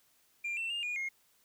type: tone with pitch steps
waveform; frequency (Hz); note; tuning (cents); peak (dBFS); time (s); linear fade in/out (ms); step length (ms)
sine; 2387 / 2690 / 2815 / 2440 / 2144; D7 / E7 / F7 / D#7 / C7; +28 / +34 / +13 / -34 / +42; -31; 0.44-1.09; 10; 130
effects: tanh soft clip ceiling -32 dBFS + white hiss -69 dBFS RMS until 1.44 s